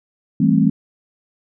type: chord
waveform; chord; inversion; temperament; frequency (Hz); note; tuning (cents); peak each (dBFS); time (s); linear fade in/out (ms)
sine; A minor seventh; second; just; 165 / 198 / 220 / 264; E3 / G3 / A3 / C4; +2 / +18 / 0 / +16; -17; 0.4-0.7; 5
effects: none